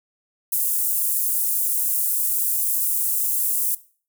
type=high-pass noise; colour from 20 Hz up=pink; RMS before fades=-22 dBFS; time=0.52-3.75 s; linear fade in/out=5 ms; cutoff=9800 Hz; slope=24 dB/octave; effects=noise-tail reverb RT60 0.4 s tail -18 dB re dry